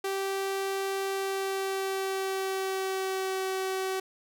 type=tone with pitch glide; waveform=sawtooth; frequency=389.1 to 379.8 Hz; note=G4 to F#4; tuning=-13 to +45 cents; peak=-25 dBFS; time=0.04-4 s; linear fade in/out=5 ms; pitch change=-42 cents; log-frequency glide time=1.08-3.44 s; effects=none